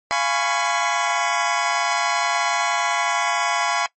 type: chord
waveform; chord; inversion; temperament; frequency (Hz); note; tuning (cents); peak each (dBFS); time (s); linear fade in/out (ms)
25% pulse; C# dominant seventh; first; just; 693 / 831.5 / 997.9 / 1108.7; E#5 / G#5 / B5 / C#6; -14 / +2 / +18 / 0; -21; 0.11-3.86; 0
effects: noise-tail reverb RT60 0.1 s tail -22 dB re dry + MP3 32 kbps